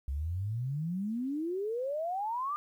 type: exponential sweep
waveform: sine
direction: up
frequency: 65.41 to 1222 Hz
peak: -31 dBFS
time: 0.08-2.56 s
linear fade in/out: 0 ms
effects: 11-bit